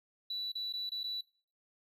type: tone with dropouts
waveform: triangle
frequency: 3951 Hz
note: B7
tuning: in tune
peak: -32 dBFS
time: 0.3-1.21 s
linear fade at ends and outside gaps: 5 ms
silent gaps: 0.519-0.553 / 0.726-0.736 / 0.894-0.918 / 1.033-1.04 s
effects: noise-tail reverb RT60 0.4 s tail -22 dB re dry + tanh soft clip ceiling -32 dBFS